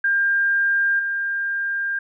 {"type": "tone with level steps", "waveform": "sine", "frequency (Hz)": 1600, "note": "G6", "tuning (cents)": 35, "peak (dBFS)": [-16, -21], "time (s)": [0.04, 1.99], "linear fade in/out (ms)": 5, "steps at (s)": 0.99, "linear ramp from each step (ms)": 5, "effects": []}